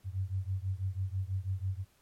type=beating tone pair; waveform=sine; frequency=92.5 / 98.6 Hz; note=F#2 / G2; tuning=0 / +11 cents; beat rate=6.1 Hz; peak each=-34 / -35 dBFS; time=0.04-1.85 s; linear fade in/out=50 ms; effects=pink hiss -68 dBFS RMS until 2.01 s + MP3 64 kbps